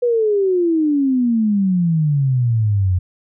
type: exponential sweep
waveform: sine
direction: down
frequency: 493.8 to 88.4 Hz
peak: -13 dBFS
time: 0.02-2.99 s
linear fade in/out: 10 ms
effects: none